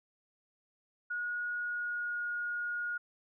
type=tone with pitch glide; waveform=sine; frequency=1448 to 1436.3 Hz; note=F#6 to F6; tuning=-38 to +48 cents; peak=-33 dBFS; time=1.1-2.98 s; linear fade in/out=10 ms; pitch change=-14 cents; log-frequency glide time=1.56-2.25 s; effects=none

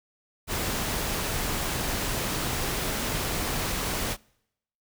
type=noise; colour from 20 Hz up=pink; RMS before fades=-29 dBFS; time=0.47-4.17 s; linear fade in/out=50 ms; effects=noise-tail reverb RT60 0.8 s tail -26 dB re dry

